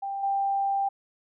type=tone with level steps; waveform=sine; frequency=790 Hz; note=G5; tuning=13 cents sharp; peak=-29 / -23 dBFS; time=0.02-0.89 s; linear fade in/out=10 ms; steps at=0.23 s; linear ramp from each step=5 ms; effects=none